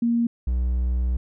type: tone pair in turn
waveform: sine / triangle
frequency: 234.5 / 61.72 Hz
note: A#3 / B1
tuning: +11 / 0 cents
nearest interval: octave + major seventh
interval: 2311 cents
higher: first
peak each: -18 dBFS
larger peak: neither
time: 0.02-0.27 / 0.47-1.17 s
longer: second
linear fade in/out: 5 ms
effects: none